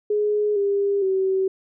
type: tone with pitch steps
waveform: sine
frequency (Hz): 418.4 / 400.9 / 381.4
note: G#4 / G4 / G4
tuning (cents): +13 / +39 / -47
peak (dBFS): -18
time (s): 0.1-1.48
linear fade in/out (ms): 5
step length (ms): 460
effects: none